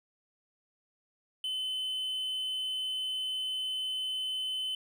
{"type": "tone", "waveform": "triangle", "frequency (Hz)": 3042, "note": "F#7", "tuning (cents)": 47, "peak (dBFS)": -30, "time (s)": [1.44, 4.75], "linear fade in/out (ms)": 2, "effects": []}